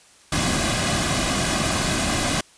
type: noise with comb filter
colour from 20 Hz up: pink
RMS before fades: -22 dBFS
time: 0.32-2.41 s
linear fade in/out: 5 ms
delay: 2.2 ms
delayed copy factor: -0.6
effects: white hiss -52 dBFS RMS until 2.57 s + resampled to 22050 Hz